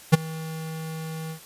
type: tone with ADSR envelope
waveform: square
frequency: 160 Hz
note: D#3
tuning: 49 cents sharp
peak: -9 dBFS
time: 0.12-1.4 s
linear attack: 19 ms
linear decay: 17 ms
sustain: -23 dB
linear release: 94 ms
effects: white hiss -47 dBFS RMS until 1.45 s + resampled to 32000 Hz